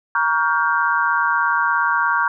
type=chord; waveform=sine; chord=G half-diminished seventh; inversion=first; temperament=just; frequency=940.8 / 1128.9 / 1411.2 / 1568 Hz; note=Bb5 / Db6 / F6 / G6; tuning=+16 / +31 / +18 / 0 cents; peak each=-21 dBFS; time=0.15-2.28 s; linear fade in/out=2 ms; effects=none